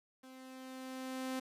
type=tone with level ramp; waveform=sawtooth; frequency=260.1 Hz; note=C4; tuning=10 cents flat; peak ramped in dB=-49 to -32 dBFS; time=0.23-1.4 s; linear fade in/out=10 ms; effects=resampled to 32000 Hz + 11-bit